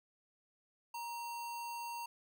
sine tone with sample-and-hold, 941 Hz, A#5, 16 cents sharp, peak -40 dBFS, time 0.94-2.06 s, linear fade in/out 5 ms, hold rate 3675 Hz, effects none

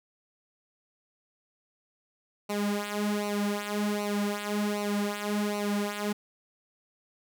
sawtooth tone with flanger, 206.3 Hz, G#3, 11 cents flat, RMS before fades -30 dBFS, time 2.49-6.13 s, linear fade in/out 10 ms, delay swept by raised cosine 0.59 to 4.69 ms, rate 1.3 Hz, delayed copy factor -0.8, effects none

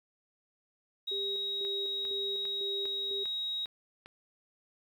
sine tone, 3800 Hz, A#7, 33 cents sharp, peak -32 dBFS, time 1.07-3.66 s, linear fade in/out 10 ms
sine tone with tremolo, 399 Hz, G4, 31 cents sharp, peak -37 dBFS, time 1.11-3.24 s, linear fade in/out 10 ms, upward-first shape square, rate 2 Hz, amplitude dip 55%
click train, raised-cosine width 0.3 ms, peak -32 dBFS, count 7, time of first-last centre 1.65-4.06 s, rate 2.49 Hz
effects 10-bit

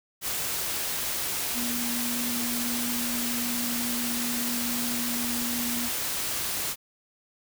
sine tone in noise, 240 Hz, B3, 49 cents flat, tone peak -31 dBFS, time 1.53-5.9 s, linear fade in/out 50 ms, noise white, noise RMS -30 dBFS, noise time 0.21-6.76 s, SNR -4 dB, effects none

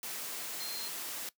sine tone in noise, 4186 Hz, C8, in tune, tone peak -40 dBFS, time 0.6-0.88 s, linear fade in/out 2 ms, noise white, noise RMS -40 dBFS, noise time 0.03-1.29 s, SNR -3 dB, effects noise-tail reverb RT60 0.1 s tail -18 dB re dry + high-pass 200 Hz 12 dB/octave

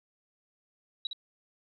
sine tone with echo, 3880 Hz, B7, 31 cents flat, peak -30 dBFS, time 1.05-1.07 s, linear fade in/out 2 ms, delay 61 ms, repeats 1, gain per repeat -5 dB, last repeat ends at 1.131 s, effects none

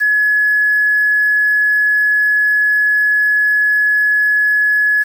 sine tone with quantisation, 1696 Hz, G#6, 36 cents sharp, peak -10 dBFS, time 0-5.04 s, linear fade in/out 20 ms, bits 6, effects none

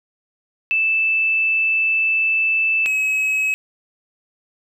sine / triangle tone pair in turn, 2637 / 2560 Hz, E7 / D#7, 0 / +49 cents, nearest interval minor second, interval 51 cents, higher first, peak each -15 dBFS, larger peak neither, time 0.71-2.86 / 2.86-3.54 s, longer first, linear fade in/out 0 ms, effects none

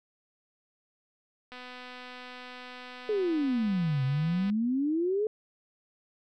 click train, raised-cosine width 0.3 ms, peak -29 dBFS, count 746, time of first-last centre 1.52-4.5 s, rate 250 Hz
sine exponential two-way sweep, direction down then up, 440 to 130 to 440 Hz, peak -25 dBFS, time 3.09-5.27 s, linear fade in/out 2 ms, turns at 4.04 s
effects none

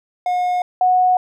triangle / sine tone pair in turn, 721 / 733.6 Hz, F#5 / F#5, -45 / -15 cents, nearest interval unison, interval 30 cents, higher second, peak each -14 / -11 dBFS, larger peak second, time 0.26-0.62 / 0.81-1.17 s, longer neither, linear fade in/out 2 ms, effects none

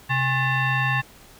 sine tone with frequency modulation, 815 Hz, G#5, 33 cents flat, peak -19 dBFS, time 0.09-1.02 s, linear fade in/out 20 ms, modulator 946 Hz, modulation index 1.9, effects pink hiss -49 dBFS RMS until 1.39 s

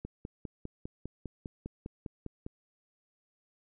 click train, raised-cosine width 3 ms, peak -26 dBFS, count 13, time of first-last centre 0.05-2.464 s, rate 4.97 Hz, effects none

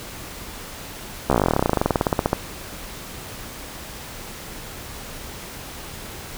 slowing click train, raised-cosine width 1 ms, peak -3 dBFS, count 30, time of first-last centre 1.3-2.331 s, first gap 14 ms, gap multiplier 1.06, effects pink hiss -36 dBFS RMS until 6.37 s

